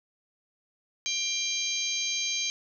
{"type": "harmonic tone", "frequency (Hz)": 793, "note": "G5", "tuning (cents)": 20, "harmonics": [3, 4, 5, 6, 7, 8], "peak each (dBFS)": [-34, -34, -34, -37, -42, -32], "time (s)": [1.06, 2.5], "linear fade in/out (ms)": 0, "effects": []}